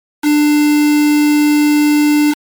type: tone with quantisation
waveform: triangle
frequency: 297.1 Hz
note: D4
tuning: 20 cents sharp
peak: -6 dBFS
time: 0.22-2.35 s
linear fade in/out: 50 ms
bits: 3
effects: MP3 96 kbps